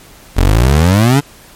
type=exponential sweep; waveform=25% pulse; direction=up; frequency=41.2 to 147.2 Hz; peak=-3 dBFS; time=0.36-1.21 s; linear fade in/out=20 ms; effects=pink hiss -40 dBFS RMS until 1.55 s + MP3 64 kbps